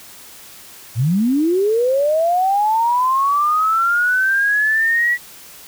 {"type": "linear sweep", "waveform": "sine", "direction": "up", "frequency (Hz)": [102.8, 1951], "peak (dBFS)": -13, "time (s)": [0.95, 5.18], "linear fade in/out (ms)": 50, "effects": ["white hiss -40 dBFS RMS until 5.67 s"]}